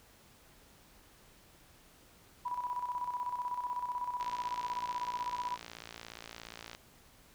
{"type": "tone with tremolo", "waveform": "sine", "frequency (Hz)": 983, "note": "B5", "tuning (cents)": -8, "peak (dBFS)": -32, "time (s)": [2.45, 5.57], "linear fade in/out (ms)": 10, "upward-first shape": "square", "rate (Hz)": 16, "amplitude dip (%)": 60}
{"type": "click train", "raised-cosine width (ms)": 0.2, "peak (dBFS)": -27, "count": 146, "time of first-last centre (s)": [4.21, 6.749], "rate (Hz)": 57.1}
{"effects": ["pink hiss -61 dBFS RMS until 7.34 s"]}